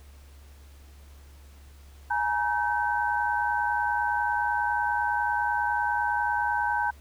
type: tone cluster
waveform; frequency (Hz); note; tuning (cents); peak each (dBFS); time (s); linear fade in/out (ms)
sine; 837 / 947 / 1540; G#5 / A#5 / G6; +13 / +27 / -31; -28; 2.1-6.91; 10
effects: added 70 Hz sine -47 dBFS peak until 7 s + pink hiss -58 dBFS RMS until 7 s